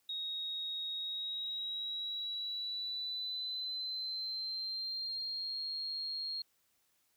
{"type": "tone with pitch glide", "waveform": "triangle", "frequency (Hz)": [3765, 4251], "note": ["A#7", "C8"], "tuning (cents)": [16, 27], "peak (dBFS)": -33, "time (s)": [0.09, 6.42], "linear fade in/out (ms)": 5, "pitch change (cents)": 211, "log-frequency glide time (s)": [0.93, 5.6], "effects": ["tanh soft clip ceiling -35 dBFS", "white hiss -75 dBFS RMS until 7.16 s"]}